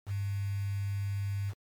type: tone with quantisation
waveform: sine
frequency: 99.6 Hz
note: G2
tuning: 28 cents sharp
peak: -30 dBFS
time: 0.06-1.54 s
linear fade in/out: 50 ms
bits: 8
effects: MP3 96 kbps